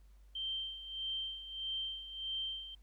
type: tone with tremolo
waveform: sine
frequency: 3136 Hz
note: G7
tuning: in tune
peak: -35 dBFS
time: 0.35-2.75 s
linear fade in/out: 5 ms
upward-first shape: sine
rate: 1.6 Hz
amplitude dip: 70%
effects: added 50 Hz sine -57 dBFS peak until 2.82 s + pink hiss -75 dBFS RMS until 2.82 s